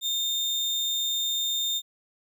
35% pulse tone, 3634 Hz, A#7, 45 cents flat, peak -23 dBFS, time 0.01-1.82 s, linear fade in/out 50 ms, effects none

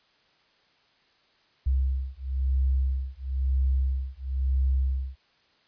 sine beating tone pair, 65.5 / 66.5 Hz, C2 / C2, +2 / +29 cents, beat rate 1 Hz, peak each -26 dBFS, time 1.66-5.16 s, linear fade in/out 10 ms, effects white hiss -64 dBFS RMS until 5.67 s + resampled to 11025 Hz

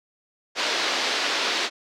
white band-pass noise, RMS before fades -25 dBFS, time 0.55-1.7 s, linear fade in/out 50 ms, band 280 to 4800 Hz, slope 24 dB/octave, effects none

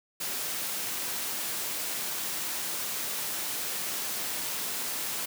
white high-pass noise, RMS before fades -33 dBFS, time 0.2-5.26 s, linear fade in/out 10 ms, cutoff 140 Hz, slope 12 dB/octave, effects none

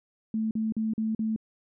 sine tone bursts, 220 Hz, A3, in tune, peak -25 dBFS, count 5, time 0.34-1.362 s, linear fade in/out 2 ms, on 170 ms, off 43 ms, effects none

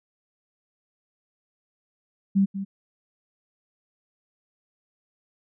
sine tone with echo, 195.8 Hz, G3, 2 cents flat, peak -16 dBFS, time 2.35-2.46 s, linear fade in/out 20 ms, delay 190 ms, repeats 1, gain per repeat -11 dB, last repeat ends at 2.65 s, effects none

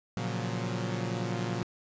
sawtooth chord, Gb major seventh, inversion first, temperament equal, 116.54 / 138.59 / 174.61 / 185 Hz, Bb2 / Db3 / F3 / Gb3, 0 / 0 / 0 / 0 cents, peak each -30 / -35 / -33 / -33 dBFS, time 0.17-1.63 s, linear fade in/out 0 ms, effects resampled to 16000 Hz + 10-bit

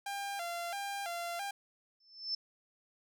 sawtooth tone with vibrato, 742 Hz, F#5, 5 cents sharp, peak -33 dBFS, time 0.06-1.51 s, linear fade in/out 5 ms, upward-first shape square, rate 1.5 Hz, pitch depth 130 cents each way
sine tone with exponential growth, 5290 Hz, E8, 5 cents sharp, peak -30 dBFS, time 2-2.35 s, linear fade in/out 5 ms, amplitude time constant 76 ms
effects none

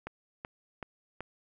click train, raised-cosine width 0.5 ms, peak -23 dBFS, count 4, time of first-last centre 0.07-1.206 s, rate 2.64 Hz, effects none

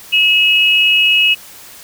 sine tone pair together, 2584 / 2900 Hz, E7 / F#7, -35 / -35 cents, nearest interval major second, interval 200 cents, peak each -11 dBFS, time 0.12-1.35 s, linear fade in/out 20 ms, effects white hiss -37 dBFS RMS until 1.83 s

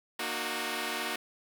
5% pulse chord, D# minor, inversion second, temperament equal with one note detuned, 233.1 / 304.7 / 370 Hz, A#3 / D#4 / F#4, 0 / -36 / 0 cents, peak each -26 / -26 / -24 dBFS, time 0.19-1.16 s, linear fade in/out 5 ms, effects 9-bit

